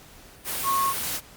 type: tone in noise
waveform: sine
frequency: 1091 Hz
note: C#6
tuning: 28 cents flat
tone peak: -21 dBFS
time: 0.63-0.94 s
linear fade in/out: 50 ms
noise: white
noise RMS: -29 dBFS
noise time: 0.44-1.21 s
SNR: +5 dB
effects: pink hiss -49 dBFS RMS until 1.36 s + Opus 48 kbps